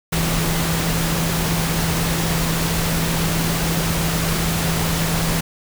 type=tone in noise; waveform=sine; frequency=164.81 Hz; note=E3; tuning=in tune; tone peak=-21 dBFS; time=0.12-5.41 s; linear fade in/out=10 ms; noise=pink; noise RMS=-22 dBFS; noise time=0.12-5.41 s; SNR=-2 dB; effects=none